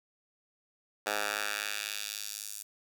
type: tone with high-pass filter sweep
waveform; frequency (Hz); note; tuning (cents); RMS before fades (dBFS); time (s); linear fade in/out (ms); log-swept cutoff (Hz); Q
10% pulse; 103.83; G#2; 0; -36; 1.06-2.63; 10; 790 to 8100; 1
effects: none

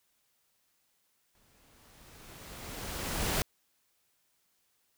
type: noise with exponential growth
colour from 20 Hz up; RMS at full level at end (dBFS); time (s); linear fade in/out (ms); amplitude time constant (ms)
pink; -29; 1.35-3.42; 0; 450
effects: white hiss -74 dBFS RMS until 4.97 s

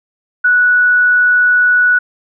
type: tone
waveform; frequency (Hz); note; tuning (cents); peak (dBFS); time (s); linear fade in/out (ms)
sine; 1473; F#6; -8; -7; 0.44-1.99; 10
effects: none

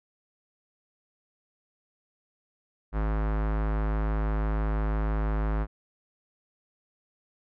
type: tone with low-pass filter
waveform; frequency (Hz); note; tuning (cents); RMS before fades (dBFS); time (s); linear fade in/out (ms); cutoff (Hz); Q
square; 53; G#1; +36; -27; 2.92-5.67; 50; 1400; 1.5
effects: none

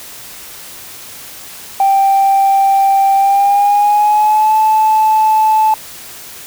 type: tone with pitch glide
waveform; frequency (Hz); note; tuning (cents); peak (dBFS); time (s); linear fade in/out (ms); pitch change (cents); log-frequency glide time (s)
sine; 784 to 869.9; G5 to A5; 0 to -20; -6; 1.8-5.74; 2; +180; 3.16-4.56
effects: tanh soft clip ceiling -4 dBFS + white hiss -32 dBFS RMS until 6.46 s

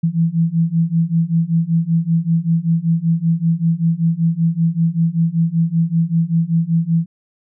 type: beating tone pair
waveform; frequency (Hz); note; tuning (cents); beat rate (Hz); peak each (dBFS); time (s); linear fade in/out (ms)
sine; 163 / 168.2; E3 / E3; -19 / +35; 5.2; -17 / -16; 0.03-7.06; 10
effects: none

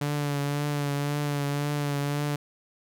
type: tone with vibrato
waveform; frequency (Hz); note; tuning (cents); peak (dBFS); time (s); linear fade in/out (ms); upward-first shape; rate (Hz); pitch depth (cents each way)
sawtooth; 144.5; D3; -28; -22; 0.01-2.36; 5; triangle; 1.9; 32
effects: none

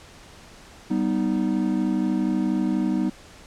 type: chord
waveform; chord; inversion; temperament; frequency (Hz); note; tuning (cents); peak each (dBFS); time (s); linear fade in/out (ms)
triangle; G augmented; none; equal with one note detuned; 194.42 / 246.9 / 311.1; G3 / B3 / D#4; -14 / 0 / 0; -23; 0.9-3.1; 10
effects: pink hiss -47 dBFS RMS until 3.46 s + low-pass 8000 Hz 12 dB/octave

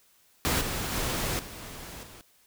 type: noise with level steps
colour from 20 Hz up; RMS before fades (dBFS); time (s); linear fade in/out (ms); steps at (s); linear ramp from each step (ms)
pink; -26 / -32 / -30 / -42 / -48; 0.45-2.21; 0; 0.61 / 0.92 / 1.39 / 2.03; 2
effects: white hiss -63 dBFS RMS until 2.46 s

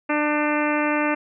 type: harmonic tone with a mistuned harmonic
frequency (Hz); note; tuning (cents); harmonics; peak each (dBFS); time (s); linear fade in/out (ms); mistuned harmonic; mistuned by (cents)
298.1; D4; +26; 1 / 2 / 3 / 4 / 5 / 6 / 7 / 8 / 9; -23 / -26 / -28 / -29 / -30 / -31 / -31 / -32 / -33; 0.09-1.15; 10; 5; +18
effects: none

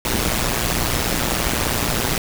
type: noise with amplitude modulation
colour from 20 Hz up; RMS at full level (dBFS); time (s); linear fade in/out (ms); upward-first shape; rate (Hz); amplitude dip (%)
pink; -17; 0.05-2.18; 2; sine; 120; 85
effects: none

